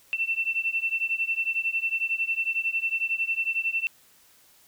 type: beating tone pair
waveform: sine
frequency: 2682 / 2693 Hz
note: E7 / E7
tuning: +29 / +36 cents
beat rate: 11 Hz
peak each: -27 / -28 dBFS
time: 0.13-3.87 s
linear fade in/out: 0 ms
effects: white hiss -58 dBFS RMS until 4.67 s